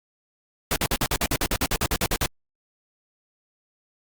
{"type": "noise bursts", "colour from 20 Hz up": "pink", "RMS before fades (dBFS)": -23, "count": 16, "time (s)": [0.71, 2.261], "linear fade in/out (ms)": 2, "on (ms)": 51, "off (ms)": 49, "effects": ["Opus 48 kbps"]}